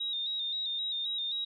sine tone with vibrato, 3729 Hz, A#7, in tune, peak -31 dBFS, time 0-1.45 s, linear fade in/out 10 ms, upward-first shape square, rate 3.8 Hz, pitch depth 44 cents each way, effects none

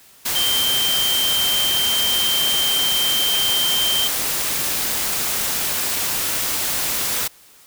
sine tone in noise, 3136 Hz, G7, in tune, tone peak -18 dBFS, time 0.35-4.08 s, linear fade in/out 10 ms, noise white, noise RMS -22 dBFS, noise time 0.25-7.28 s, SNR +1 dB, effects white hiss -49 dBFS RMS until 7.66 s

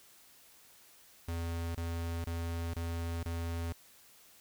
square tone bursts, 84 Hz, E2, 33 cents sharp, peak -35 dBFS, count 5, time 1.28-3.726 s, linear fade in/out 5 ms, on 470 ms, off 24 ms, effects white hiss -60 dBFS RMS until 4.4 s

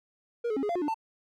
triangle tone with pitch steps, 472.9 / 428.6 / 271.7 / 415.7 / 689 / 359.3 / 295.5 / 891 Hz, A#4 / A4 / C#4 / G#4 / F5 / F4 / D4 / A5, +25 / -45 / -35 / +2 / -24 / +49 / +11 / +22 cents, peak -25 dBFS, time 0.44-0.944 s, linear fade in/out 10 ms, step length 63 ms, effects none

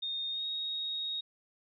sine tone with pitch glide, 3680 to 3755 Hz, A#7 to A#7, -23 to +12 cents, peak -33 dBFS, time 0.02-1.21 s, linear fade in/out 10 ms, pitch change +35 cents, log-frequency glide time 0.3-0.45 s, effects none

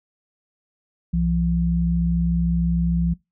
sine tone pair together, 63.7 / 170.36 Hz, C2 / F3, -46 / -43 cents, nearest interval octave + perfect fourth, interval 1703 cents, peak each -23 / -19 dBFS, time 1.13-3.14 s, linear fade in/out 10 ms, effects noise-tail reverb RT60 0.2 s tail -22 dB re dry

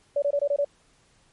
sine tone bursts, 572 Hz, D5, 46 cents flat, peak -20 dBFS, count 6, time 0.16-0.647 s, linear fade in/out 5 ms, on 62 ms, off 23 ms, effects pink hiss -62 dBFS RMS until 1.32 s + MP3 48 kbps

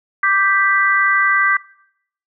sine chord, G major, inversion second, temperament equal, 1174.7 / 1568 / 1975.5 Hz, D6 / G6 / B6, 0 / 0 / 0 cents, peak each -17 / -16 / -17 dBFS, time 0.23-1.57 s, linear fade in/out 5 ms, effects noise-tail reverb RT60 0.7 s tail -21 dB re dry

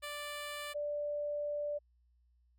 10% pulse / sine tone pair in turn, 587.3 / 587.3 Hz, D5 / D5, 0 / 0 cents, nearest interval unison, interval 0 cents, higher neither, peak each -32 / -34 dBFS, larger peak first, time 0.02-0.74 / 0.74-1.79 s, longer second, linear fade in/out 20 ms, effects added 60 Hz sine -67 dBFS peak until 2.58 s

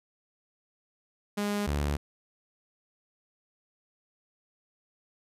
sawtooth tone pair in turn, 205.3 / 72.58 Hz, G#3 / D2, -20 / -20 cents, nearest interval octave + tritone, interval 1800 cents, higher first, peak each -24 / -23 dBFS, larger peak second, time 1.37-1.67 / 1.67-1.97 s, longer neither, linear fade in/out 10 ms, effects resampled to 32000 Hz

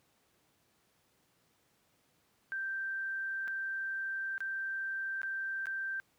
sine tone with dropouts, 1568 Hz, G6, in tune, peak -34 dBFS, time 2.52-6 s, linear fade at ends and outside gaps 0 ms, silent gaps 3.476-3.48 / 4.38-4.405 / 5.217-5.232 / 5.657-5.669 s, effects pink hiss -72 dBFS RMS until 6.18 s + high-pass 100 Hz 12 dB/octave

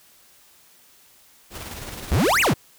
pink noise with tremolo, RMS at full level -34 dBFS, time 1.5-2.53 s, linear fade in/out 50 ms, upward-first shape square, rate 19 Hz, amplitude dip 35%
square exponential two-way sweep, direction up then down, 52.4 to 2960 to 90.4 Hz, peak -17 dBFS, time 2.11-2.54 s, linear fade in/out 10 ms, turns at 2.41 s
effects white hiss -54 dBFS RMS until 2.78 s

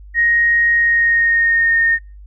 sine tone with pitch glide, 1873 to 1837.6 Hz, A#6 to A#6, +8 to -25 cents, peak -11 dBFS, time 0.14-1.99 s, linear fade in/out 50 ms, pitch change -33 cents, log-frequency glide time 0.72-1.78 s, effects noise-tail reverb RT60 0.3 s tail -26 dB re dry + added 50 Hz sine -35 dBFS peak until 2.26 s

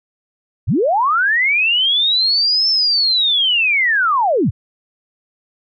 sine linear two-way sweep, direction up then down, 62.7 to 5350 to 62.7 Hz, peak -12 dBFS, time 0.67-4.51 s, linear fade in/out 20 ms, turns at 2.69 s, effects none

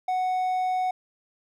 triangle tone, 740 Hz, F#5, in tune, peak -21 dBFS, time 0.08-0.91 s, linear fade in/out 5 ms, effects none

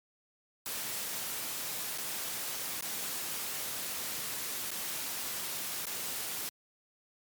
white noise with dropouts, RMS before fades -37 dBFS, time 0.66-6.49 s, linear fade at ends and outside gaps 0 ms, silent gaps 1.977-1.983 / 2.809-2.824 / 4.706-4.715 / 5.855-5.868 s, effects high-pass 100 Hz 12 dB/octave + MP3 96 kbps

